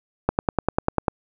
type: click train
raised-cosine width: 1 ms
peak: -4 dBFS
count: 9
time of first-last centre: 0.29-1.082 s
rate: 10.1 Hz
effects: none